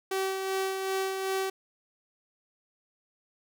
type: tone with tremolo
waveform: sawtooth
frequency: 383.3 Hz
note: G4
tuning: 39 cents flat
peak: -23 dBFS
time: 0.11-1.5 s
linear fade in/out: 5 ms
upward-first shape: sine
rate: 2.6 Hz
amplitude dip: 40%
effects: none